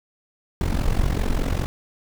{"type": "noise with amplitude modulation", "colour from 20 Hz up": "brown", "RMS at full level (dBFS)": -18, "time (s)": [0.61, 1.66], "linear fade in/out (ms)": 0, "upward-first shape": "sine", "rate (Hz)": 44.9, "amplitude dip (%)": 80, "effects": []}